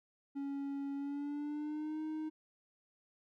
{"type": "tone with pitch glide", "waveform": "triangle", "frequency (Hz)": [279, 311.4], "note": ["C#4", "D#4"], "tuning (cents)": [11, 2], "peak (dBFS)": -35, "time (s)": [0.35, 2.3], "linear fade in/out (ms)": 20, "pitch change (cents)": 191, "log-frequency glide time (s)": [0.95, 2.01], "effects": []}